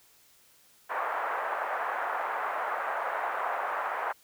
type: band-pass noise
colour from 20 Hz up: pink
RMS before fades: -32 dBFS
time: 0.89-4.13 s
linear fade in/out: 20 ms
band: 650 to 1600 Hz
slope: 24 dB/octave
effects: white hiss -61 dBFS RMS until 4.23 s